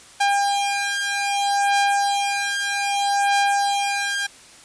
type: beating tone pair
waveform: sawtooth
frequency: 803 / 803.63 Hz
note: G5 / G5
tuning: +41 / +43 cents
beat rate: 0.63 Hz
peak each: -18 dBFS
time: 0.2-4.27 s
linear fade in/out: 10 ms
effects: white hiss -46 dBFS RMS until 4.64 s + resampled to 22050 Hz